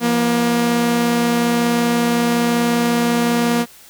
sawtooth tone pair together, 171.97 / 237.4 Hz, F3 / A#3, -26 / +32 cents, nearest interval tritone, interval 558 cents, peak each -20 / -11 dBFS, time 0-3.66 s, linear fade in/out 50 ms, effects white hiss -44 dBFS RMS until 3.89 s

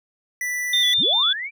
square tone, 1975.5 Hz, B6, in tune, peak -24 dBFS, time 0.41-0.94 s, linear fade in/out 2 ms
sine tone with vibrato, 3520 Hz, A7, in tune, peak -16 dBFS, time 0.73-1.33 s, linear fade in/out 5 ms, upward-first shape square, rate 5 Hz, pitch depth 38 cents each way
sine linear sweep, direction up, 32.7 to 2391 Hz, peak -26 dBFS, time 0.97-1.51 s, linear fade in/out 50 ms
effects none

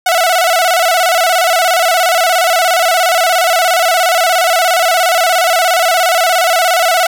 sawtooth tone with vibrato, 698.5 Hz, F5, in tune, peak -5 dBFS, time 0.06-7.07 s, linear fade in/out 5 ms, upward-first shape square, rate 17 Hz, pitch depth 90 cents each way, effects none

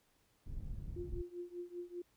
pink low-pass noise, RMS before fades -43 dBFS, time 0.46-1.22 s, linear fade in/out 10 ms, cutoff 120 Hz, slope 12 dB/octave
sine tone with tremolo, 351.7 Hz, F4, 12 cents sharp, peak -39 dBFS, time 0.96-2.02 s, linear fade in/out 5 ms, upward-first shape triangle, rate 5.1 Hz, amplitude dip 95%
effects pink hiss -74 dBFS RMS until 2.16 s

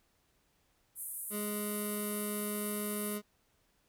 white band-pass noise, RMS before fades -42 dBFS, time 0.95-3.19 s, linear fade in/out 50 ms, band 9100 to 13000 Hz, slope 48 dB/octave
25% pulse tone, 208.1 Hz, G#3, 4 cents sharp, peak -32 dBFS, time 1.3-3.22 s, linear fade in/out 50 ms
effects pink hiss -73 dBFS RMS until 3.88 s

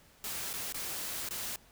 white noise with dropouts, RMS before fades -38 dBFS, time 0.24-1.56 s, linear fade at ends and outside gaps 2 ms, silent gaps 0.532-0.537 / 0.725-0.743 / 1.289-1.308 s, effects pink hiss -61 dBFS RMS until 1.71 s

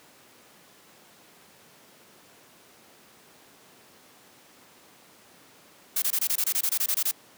blue noise bursts, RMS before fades -25 dBFS, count 14, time 5.96-7.113 s, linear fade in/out 5 ms, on 61 ms, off 23 ms, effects pink hiss -54 dBFS RMS until 7.37 s + high-pass 200 Hz 12 dB/octave

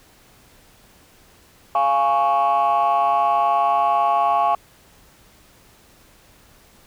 sine chord, Db major, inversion first, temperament just, 693 / 831.5 / 1108.7 Hz, F5 / Ab5 / Db6, -14 / +2 / 0 cents, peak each -18 dBFS, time 1.75-4.55 s, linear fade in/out 2 ms, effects tanh soft clip ceiling -11 dBFS + pink hiss -52 dBFS RMS until 6.86 s

